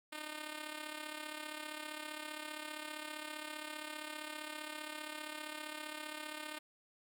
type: tone with amplitude modulation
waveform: 5% pulse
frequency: 305 Hz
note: D#4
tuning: 34 cents flat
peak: -29 dBFS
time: 0.12-6.59 s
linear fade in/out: 10 ms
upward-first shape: sine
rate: 35.2 Hz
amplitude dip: 65%
effects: none